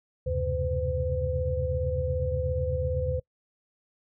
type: tone cluster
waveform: sine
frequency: 76.5 / 93.8 / 127.4 / 135.5 / 509 Hz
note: D#2 / F#2 / C3 / C#3 / C5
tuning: -29 / +24 / -46 / -39 / -48 cents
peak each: -30 / -34 / -37 / -35 / -29 dBFS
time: 0.26-3.2 s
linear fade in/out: 10 ms
effects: noise-tail reverb RT60 0.1 s tail -24 dB re dry